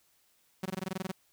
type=tone bursts; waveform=sawtooth; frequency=188.1 Hz; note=F#3; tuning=29 cents sharp; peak=-28 dBFS; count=11; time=0.63-1.116 s; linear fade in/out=5 ms; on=26 ms; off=20 ms; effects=white hiss -69 dBFS RMS until 1.32 s